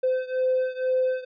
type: beating tone pair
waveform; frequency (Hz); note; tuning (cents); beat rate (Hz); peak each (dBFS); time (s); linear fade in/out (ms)
triangle; 513 / 515.1; C5 / C5; -34 / -27; 2.1; -21 / -23; 0.03-1.25; 10
effects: tanh soft clip ceiling -16 dBFS + resampled to 11025 Hz